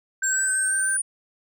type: tone with vibrato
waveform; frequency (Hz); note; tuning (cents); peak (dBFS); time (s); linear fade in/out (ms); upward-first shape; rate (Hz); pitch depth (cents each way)
sine; 1547; G6; -23; -23; 0.22-0.97; 5; sine; 6.1; 13
type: linear sweep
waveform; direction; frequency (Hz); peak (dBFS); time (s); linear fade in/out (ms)
sine; up; 7370 to 9570; -21; 0.23-1.02; 10
effects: tanh soft clip ceiling -15 dBFS